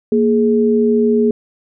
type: tone pair together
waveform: sine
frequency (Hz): 233.1 / 419.6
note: A#3 / G#4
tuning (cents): 0 / +18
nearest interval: minor seventh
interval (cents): 1018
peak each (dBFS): -13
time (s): 0.12-1.31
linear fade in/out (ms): 2
effects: none